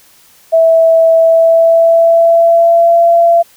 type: tone with pitch glide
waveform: sine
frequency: 655 to 679.3 Hz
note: E5 to F5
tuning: -11 to -48 cents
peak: -4 dBFS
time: 0.52-3.43 s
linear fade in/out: 20 ms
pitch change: +63 cents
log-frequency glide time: 1.16-3.02 s
effects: white hiss -45 dBFS RMS until 3.56 s